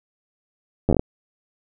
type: slowing click train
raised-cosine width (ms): 2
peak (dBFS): -5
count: 7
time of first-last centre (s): 0.89-0.994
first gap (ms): 10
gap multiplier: 1.22
effects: none